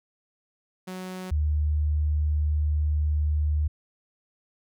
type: tone pair in turn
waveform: sawtooth / sine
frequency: 185 / 75.31 Hz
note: F#3 / D2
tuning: 0 / +44 cents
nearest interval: octave + major third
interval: 1556 cents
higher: first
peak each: -30 / -21 dBFS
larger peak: second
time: 0.87-1.31 / 1.31-3.68 s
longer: second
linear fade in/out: 10 ms
effects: none